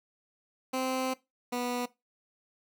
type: tone pair in turn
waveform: 15% pulse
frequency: 259.8 / 245.2 Hz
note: C4 / B3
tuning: -12 / -12 cents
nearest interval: minor second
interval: 100 cents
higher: first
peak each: -23 / -24 dBFS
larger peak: first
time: 0.73-1.14 / 1.52-1.86 s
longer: first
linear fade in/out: 10 ms
effects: noise-tail reverb RT60 0.2 s tail -18 dB re dry